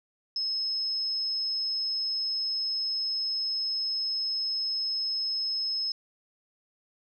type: tone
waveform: sine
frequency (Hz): 5180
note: E8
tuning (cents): -31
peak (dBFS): -27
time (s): 0.36-5.92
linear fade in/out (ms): 2
effects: none